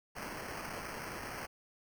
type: noise with sample-and-hold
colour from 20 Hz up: blue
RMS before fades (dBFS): -43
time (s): 0.15-1.47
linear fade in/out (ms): 20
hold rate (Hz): 3675
effects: none